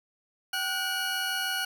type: tone pair together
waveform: 20% pulse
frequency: 770 / 1453.6 Hz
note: G5 / F#6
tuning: -31 / -31 cents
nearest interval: major seventh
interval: 1100 cents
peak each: -30 / -24 dBFS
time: 0.53-1.65 s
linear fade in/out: 5 ms
effects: 9-bit